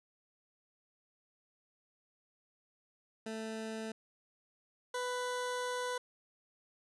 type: tone pair in turn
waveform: 20% pulse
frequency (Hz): 221.1 / 496.4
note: A3 / B4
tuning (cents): +9 / +9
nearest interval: octave + major second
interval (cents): 1400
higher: second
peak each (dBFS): -34 / -30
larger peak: second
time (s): 3.26-3.92 / 4.94-5.98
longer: second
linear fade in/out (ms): 5
effects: resampled to 24000 Hz